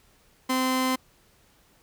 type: tone pair together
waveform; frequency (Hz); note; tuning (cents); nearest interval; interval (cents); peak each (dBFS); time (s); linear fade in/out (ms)
sawtooth; 258.5 / 517; C4 / C5; -21 / -21; octave; 1200; -20 / -21; 0.49-0.96; 10
effects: pink hiss -61 dBFS RMS until 1.82 s